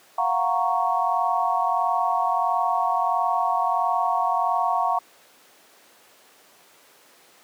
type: chord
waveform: sine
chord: Gb major seventh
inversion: third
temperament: equal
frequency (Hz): 698.5 / 740 / 932.3 / 1108.7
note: F5 / Gb5 / Bb5 / Db6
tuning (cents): 0 / 0 / 0 / 0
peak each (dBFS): -25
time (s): 0.18-4.99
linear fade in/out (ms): 5
effects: pink hiss -53 dBFS RMS until 7.43 s + high-pass 400 Hz 12 dB/octave